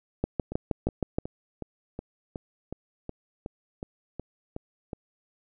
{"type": "two click trains", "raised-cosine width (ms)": 2, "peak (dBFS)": [-21, -12], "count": [13, 7], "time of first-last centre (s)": [[0.52, 4.932], [0.24, 1.185]], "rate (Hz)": [2.72, 6.35], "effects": []}